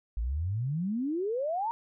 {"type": "exponential sweep", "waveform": "sine", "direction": "up", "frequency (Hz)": [51.91, 949], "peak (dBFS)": -28, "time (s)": [0.17, 1.71], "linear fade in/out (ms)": 0, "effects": []}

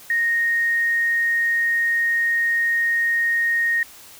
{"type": "tone", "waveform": "sine", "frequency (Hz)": 1860, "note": "A#6", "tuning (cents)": -4, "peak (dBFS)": -17, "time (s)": [0.1, 3.83], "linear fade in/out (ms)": 2, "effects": ["white hiss -44 dBFS RMS until 4.19 s"]}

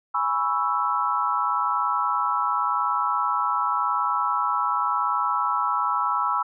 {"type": "chord", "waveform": "sine", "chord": "C# minor seventh", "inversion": "second", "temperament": "equal", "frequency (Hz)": [830.6, 987.8, 1108.7, 1318.5], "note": ["G#5", "B5", "C#6", "E6"], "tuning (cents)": [0, 0, 0, 0], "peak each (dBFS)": [-30, -26, -28, -24], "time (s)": [0.14, 6.43], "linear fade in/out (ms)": 10, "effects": []}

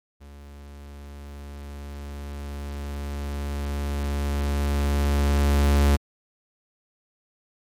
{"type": "tone with level ramp", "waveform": "45% pulse", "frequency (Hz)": 71.3, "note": "C#2", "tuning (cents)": 49, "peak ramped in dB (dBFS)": [-42, -15], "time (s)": [0.2, 5.97], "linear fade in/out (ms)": 20, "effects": ["MP3 96 kbps"]}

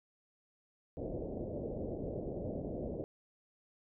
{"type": "low-pass noise", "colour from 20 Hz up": "white", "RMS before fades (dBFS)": -40, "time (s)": [0.97, 3.04], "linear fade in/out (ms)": 0, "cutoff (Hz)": 600, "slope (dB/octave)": 48, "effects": []}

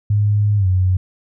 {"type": "tone with pitch glide", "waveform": "sine", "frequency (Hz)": [103.83, 92.5], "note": ["G#2", "F#2"], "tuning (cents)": [0, 0], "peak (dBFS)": -12, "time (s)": [0.1, 0.97], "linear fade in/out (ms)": 5, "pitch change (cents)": -200, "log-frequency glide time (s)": [0.57, 0.67], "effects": []}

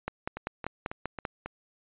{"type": "two click trains", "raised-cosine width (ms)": 0.5, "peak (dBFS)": [-16, -21], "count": [7, 5], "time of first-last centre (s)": [[0.08, 1.252], [0.37, 1.46]], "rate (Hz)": [5.12, 3.67], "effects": ["resampled to 8000 Hz"]}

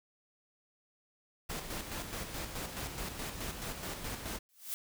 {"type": "noise with tremolo", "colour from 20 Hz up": "pink", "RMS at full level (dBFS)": -39, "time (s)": [1.49, 4.39], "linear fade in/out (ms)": 10, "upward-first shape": "square", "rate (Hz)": 4.7, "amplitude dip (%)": 45}
{"type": "noise with exponential growth", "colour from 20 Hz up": "blue", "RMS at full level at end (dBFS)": -35, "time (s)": [4.49, 4.74], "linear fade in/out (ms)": 0, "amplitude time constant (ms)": 54}
{"effects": []}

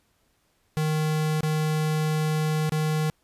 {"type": "tone with dropouts", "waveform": "square", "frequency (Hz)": 154.9, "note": "D#3", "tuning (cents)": -7, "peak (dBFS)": -23, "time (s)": [0.77, 3.1], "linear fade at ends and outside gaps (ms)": 0, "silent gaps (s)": [[1.407, 1.432], [2.694, 2.721]], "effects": ["pink hiss -68 dBFS RMS until 3.23 s", "resampled to 32000 Hz"]}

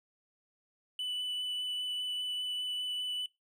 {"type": "tone with vibrato", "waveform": "triangle", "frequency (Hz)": 2982, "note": "F#7", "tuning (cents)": 13, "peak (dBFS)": -32, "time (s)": [0.99, 3.26], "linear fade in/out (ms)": 2, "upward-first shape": "sine", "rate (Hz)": 5, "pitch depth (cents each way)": 8, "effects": ["noise-tail reverb RT60 0.2 s tail -21 dB re dry"]}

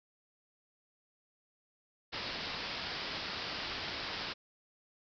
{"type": "low-pass noise", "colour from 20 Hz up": "white", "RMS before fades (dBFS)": -40, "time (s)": [2.12, 4.34], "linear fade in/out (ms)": 20, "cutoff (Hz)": 5200, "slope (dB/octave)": 96, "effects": []}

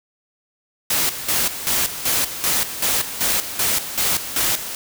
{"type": "noise with tremolo", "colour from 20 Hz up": "white", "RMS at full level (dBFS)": -19, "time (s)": [0.9, 4.75], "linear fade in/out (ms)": 5, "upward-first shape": "square", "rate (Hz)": 2.6, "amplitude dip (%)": 70, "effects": []}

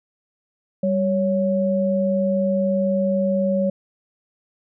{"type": "tone pair together", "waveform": "sine", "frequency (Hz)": [195.51, 557], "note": ["G3", "C#5"], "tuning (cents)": [-4, 8], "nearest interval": "octave + tritone", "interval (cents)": 1812, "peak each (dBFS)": -20, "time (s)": [0.83, 3.7], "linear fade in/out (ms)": 5, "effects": []}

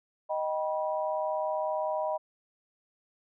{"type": "chord", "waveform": "sine", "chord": "Eb augmented", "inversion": "none", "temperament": "just", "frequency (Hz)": [622.3, 777.8, 972.3], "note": ["Eb5", "G5", "B5"], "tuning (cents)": [0, -14, -27], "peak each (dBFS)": [-30, -35, -34], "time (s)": [0.29, 2.18], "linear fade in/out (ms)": 20, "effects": []}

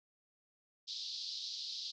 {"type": "band-pass noise", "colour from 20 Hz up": "pink", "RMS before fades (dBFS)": -43, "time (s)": [0.87, 1.92], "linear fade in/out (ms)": 20, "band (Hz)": [3700, 5100], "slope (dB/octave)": 48, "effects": []}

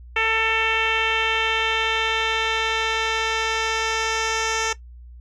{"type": "tone with low-pass filter sweep", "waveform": "10% pulse", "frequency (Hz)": 445.9, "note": "A4", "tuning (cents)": 23, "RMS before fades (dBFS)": -22, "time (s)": [0.16, 4.73], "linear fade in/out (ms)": 5, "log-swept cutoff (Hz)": [2600, 5700], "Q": 2.9, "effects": ["noise-tail reverb RT60 0.1 s tail -17 dB re dry", "added 60 Hz sine -39 dBFS peak until 5.2 s"]}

